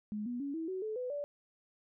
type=tone with pitch steps; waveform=sine; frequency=210.5 / 243.2 / 281 / 324.6 / 375.1 / 433.3 / 500.7 / 578.4 Hz; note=G#3 / B3 / C#4 / E4 / F#4 / A4 / B4 / D5; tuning=+24 / -26 / +24 / -27 / +24 / -27 / +24 / -27 cents; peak=-35 dBFS; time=0.12-1.24 s; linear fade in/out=0 ms; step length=140 ms; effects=none